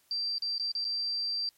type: tone with dropouts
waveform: sine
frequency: 4699 Hz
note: D8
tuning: in tune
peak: -29 dBFS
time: 0.11-1.49 s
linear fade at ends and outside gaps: 1 ms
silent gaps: 0.382-0.422 / 0.581-0.597 / 0.717-0.751 / 0.844-0.85 s
effects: white hiss -67 dBFS RMS until 1.57 s + MP3 64 kbps